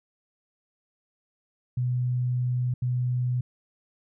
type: tone bursts at uneven times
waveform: sine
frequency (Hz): 124.5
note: B2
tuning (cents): +14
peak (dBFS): -23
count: 2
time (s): 1.77-2.74 / 2.82-3.41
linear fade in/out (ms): 5
effects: none